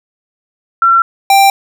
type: tone pair in turn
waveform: sine / square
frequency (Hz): 1357 / 787.5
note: E6 / G5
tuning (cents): +50 / +8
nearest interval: major sixth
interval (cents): 942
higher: first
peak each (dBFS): -5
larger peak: neither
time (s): 0.82-1.02 / 1.3-1.5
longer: neither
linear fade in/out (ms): 2
effects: none